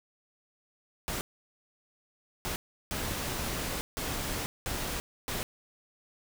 pink noise bursts at uneven times, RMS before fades -34 dBFS, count 6, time 1.08-1.21 / 2.45-2.56 / 2.91-3.81 / 3.97-4.46 / 4.66-5 / 5.28-5.43 s, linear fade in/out 0 ms, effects none

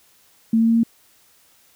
sine tone with pitch steps, 225.4 / 227.1 / 228.8 / 230.5 Hz, A3 / A#3 / A#3 / A#3, +42 / -45 / -32 / -19 cents, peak -13 dBFS, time 0.53-0.834 s, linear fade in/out 5 ms, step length 76 ms, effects white hiss -56 dBFS RMS until 1.75 s

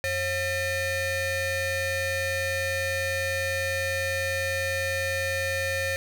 30% pulse ring-modulated tone, 630 Hz, D#5, 21 cents sharp, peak -20 dBFS, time 0.04-5.96 s, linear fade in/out 0 ms, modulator 1170 Hz, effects none

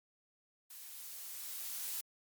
blue noise with level ramp, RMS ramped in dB -51 to -39 dBFS, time 0.7-2.01 s, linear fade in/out 5 ms, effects MP3 96 kbps

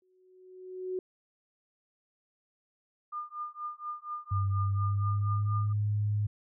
sine tone with exponential growth, 370 Hz, F#4, in tune, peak -29 dBFS, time 0.02-0.99 s, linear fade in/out 2 ms, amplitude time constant 210 ms
sine tone with tremolo, 1208 Hz, D6, 48 cents sharp, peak -32 dBFS, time 3.12-5.73 s, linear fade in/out 10 ms, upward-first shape triangle, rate 4.2 Hz, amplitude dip 100%
sine tone with pitch glide, 98 to 104.43 Hz, G2 to G#2, 0 to +10 cents, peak -26 dBFS, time 4.31-6.27 s, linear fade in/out 10 ms, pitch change +110 cents, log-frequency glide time 4.57-5.57 s
effects none

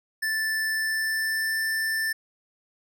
square tone with pitch glide, 1760 to 1774.3 Hz, A6 to A6, 0 to +14 cents, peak -25 dBFS, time 0.22-2.13 s, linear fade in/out 10 ms, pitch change +14 cents, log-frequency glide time 0.71-1.59 s, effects none

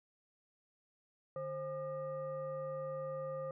sine tone with frequency modulation, 530 Hz, C5, 22 cents sharp, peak -38 dBFS, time 1.36-3.51 s, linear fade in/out 2 ms, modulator 680 Hz, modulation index 0.64, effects none

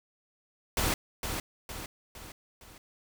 pink noise with echo, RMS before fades -28 dBFS, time 0.77-0.94 s, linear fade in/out 2 ms, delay 460 ms, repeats 4, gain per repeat -6 dB, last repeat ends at 2.78 s, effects none

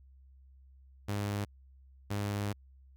sawtooth tone pair in turn, 102.1 / 102.1 Hz, G#2 / G#2, -29 / -29 cents, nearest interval unison, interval 0 cents, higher neither, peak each -28 dBFS, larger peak neither, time 1.08-1.45 / 2.1-2.53 s, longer second, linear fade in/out 10 ms, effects added 66 Hz sine -55 dBFS peak until 2.96 s

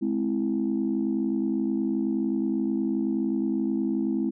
sine chord, Ab augmented, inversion none, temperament equal with one note detuned, 210.6 / 261.6 / 329.6 Hz, Ab3 / C4 / E4, +24 / 0 / 0 cents, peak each -27 dBFS, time 0.01-4.31 s, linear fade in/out 20 ms, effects tanh soft clip ceiling -16 dBFS

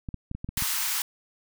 clicks, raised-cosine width 5 ms, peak -21 dBFS, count 8, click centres 0.088 / 0.143 / 0.314 / 0.35 / 0.445 / 0.49 / 0.576 / 0.623 s
white high-pass noise, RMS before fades -28 dBFS, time 0.57-1.02 s, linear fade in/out 2 ms, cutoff 820 Hz, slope 96 dB/octave
effects none

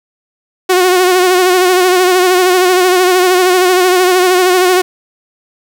sawtooth tone with vibrato, 365.4 Hz, F#4, 22 cents flat, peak -3 dBFS, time 0.69-4.82 s, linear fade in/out 10 ms, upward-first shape sine, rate 13 Hz, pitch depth 46 cents each way, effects 7-bit

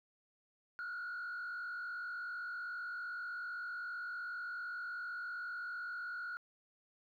sine tone with frequency modulation, 1433 Hz, F6, 44 cents sharp, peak -38 dBFS, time 0.79-6.37 s, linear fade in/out 0 ms, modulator 47.8 Hz, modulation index 1.1, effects tanh soft clip ceiling -38 dBFS + 13-bit

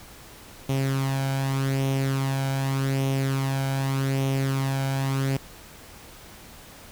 sawtooth tone with flanger, 135.3 Hz, C#3, 42 cents flat, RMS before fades -25 dBFS, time 0.69-5.37 s, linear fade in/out 5 ms, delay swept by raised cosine 0.32 to 1.32 ms, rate 0.84 Hz, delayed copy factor +0.55, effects pink hiss -46 dBFS RMS until 6.91 s

